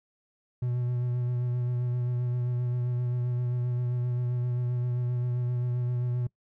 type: tone with vibrato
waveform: triangle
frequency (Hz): 122.8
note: B2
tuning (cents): -9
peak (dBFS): -24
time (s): 0.62-6.27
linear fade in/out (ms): 5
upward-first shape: sine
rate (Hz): 7.6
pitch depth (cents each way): 20
effects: noise-tail reverb RT60 0.1 s tail -23 dB re dry